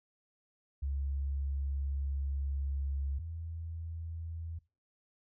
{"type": "tone pair in turn", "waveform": "sine", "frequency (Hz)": [69.3, 82.29], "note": ["C#2", "E2"], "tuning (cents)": [0, -2], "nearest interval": "minor third", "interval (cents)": 298, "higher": "second", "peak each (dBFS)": [-32, -38], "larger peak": "first", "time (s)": [[0.82, 3.19], [3.19, 4.59]], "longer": "first", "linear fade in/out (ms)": 10, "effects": ["noise-tail reverb RT60 0.3 s tail -21 dB re dry"]}